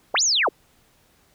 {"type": "linear two-way sweep", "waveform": "sine", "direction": "up then down", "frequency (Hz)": [261.6, 7110, 261.6], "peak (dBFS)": -17, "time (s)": [0.14, 0.49], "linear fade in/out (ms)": 5, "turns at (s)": 0.23, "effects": ["pink hiss -60 dBFS RMS until 1.34 s"]}